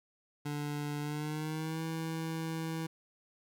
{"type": "tone with pitch glide", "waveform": "25% pulse", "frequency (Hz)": [146.83, 161.98], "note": ["D3", "E3"], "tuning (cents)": [0, -30], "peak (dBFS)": -31, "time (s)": [0.45, 2.87], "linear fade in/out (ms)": 10, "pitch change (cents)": 170, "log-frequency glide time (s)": [1, 1.83], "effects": []}